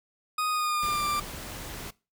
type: tone with pitch glide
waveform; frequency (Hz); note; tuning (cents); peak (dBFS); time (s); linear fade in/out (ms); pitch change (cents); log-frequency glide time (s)
40% pulse; 1244.5 to 1182.8; D#6 to D6; 0 to +12; -25; 0.38-1.2; 5; -88; 0.5-1.05
type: noise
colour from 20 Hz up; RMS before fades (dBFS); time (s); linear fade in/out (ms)
pink; -39; 0.82-1.91; 10
effects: noise-tail reverb RT60 0.3 s tail -22 dB re dry